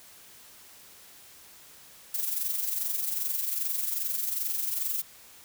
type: noise with amplitude modulation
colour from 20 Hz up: violet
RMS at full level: -28 dBFS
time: 2.14-5.02 s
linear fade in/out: 5 ms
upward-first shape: sine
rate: 22.5 Hz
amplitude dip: 55%
effects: white hiss -52 dBFS RMS until 5.44 s